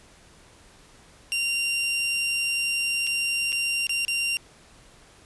sawtooth tone with dropouts, 2771 Hz, F7, 14 cents flat, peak -20 dBFS, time 1.32-4.37 s, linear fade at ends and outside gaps 0 ms, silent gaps 3.068-3.072 / 3.521-3.527 / 3.869-3.894 / 4.05-4.081 s, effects pink hiss -53 dBFS RMS until 5.25 s + resampled to 24000 Hz

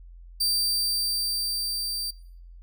sawtooth tone with level ramp, 4680 Hz, D8, 7 cents flat, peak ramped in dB -19 to -26 dBFS, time 0.4-2.11 s, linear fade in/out 10 ms, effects noise-tail reverb RT60 0.7 s tail -23 dB re dry + added 43 Hz sine -43 dBFS peak until 2.62 s

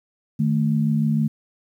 sine tone pair together, 153.47 / 220 Hz, D#3 / A3, -23 / 0 cents, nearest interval tritone, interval 623 cents, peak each -20 dBFS, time 0.39-1.28 s, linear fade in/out 10 ms, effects 9-bit

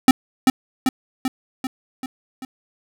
square tone with echo, 260.3 Hz, C4, 9 cents flat, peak -7 dBFS, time 0.08-0.11 s, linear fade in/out 2 ms, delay 390 ms, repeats 6, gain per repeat -4 dB, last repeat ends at 2.45 s, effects none

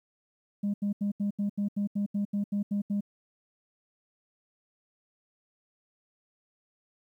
sine tone bursts, 203.2 Hz, G#3, 38 cents flat, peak -24 dBFS, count 13, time 0.63-3.008 s, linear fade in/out 10 ms, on 110 ms, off 79 ms, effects tanh soft clip ceiling -24 dBFS + 11-bit

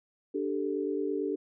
sine chord, D suspended fourth, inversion none, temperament just, 293.7 / 391.6 / 440.5 Hz, D4 / G4 / A4, 0 / -2 / +2 cents, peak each -33 / -32 / -34 dBFS, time 0.34-1.36 s, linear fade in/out 10 ms, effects none

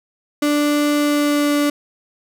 35% pulse tone with pitch glide, 293.7 to 291 Hz, D4 to D4, 0 to -16 cents, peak -13 dBFS, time 0.42-1.7 s, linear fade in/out 5 ms, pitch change -16 cents, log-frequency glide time 0.93-1.56 s, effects none

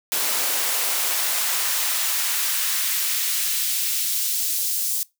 white noise with high-pass filter sweep, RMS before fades -23 dBFS, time 0.12-5.03 s, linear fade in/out 0 ms, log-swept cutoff 300 to 5900 Hz, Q 0.72, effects noise-tail reverb RT60 0.2 s tail -22 dB re dry

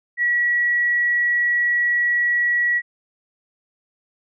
sine tone, 1928 Hz, B6, 42 cents flat, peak -16 dBFS, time 0.17-2.82 s, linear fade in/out 50 ms, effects none

